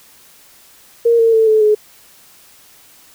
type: tone with pitch steps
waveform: sine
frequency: 466.6 / 455.7 / 445 / 434.6 / 424.4 Hz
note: A#4 / A#4 / A4 / A4 / G#4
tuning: +2 / -39 / +20 / -21 / +38 cents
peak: -8 dBFS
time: 1.05-1.75 s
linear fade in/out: 10 ms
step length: 140 ms
effects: white hiss -46 dBFS RMS until 3.14 s